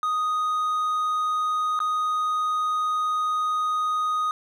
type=tone with dropouts; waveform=triangle; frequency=1244.5 Hz; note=D#6; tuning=in tune; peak=-20 dBFS; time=0.03-4.31 s; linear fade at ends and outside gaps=1 ms; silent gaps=1.791-1.802 s; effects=none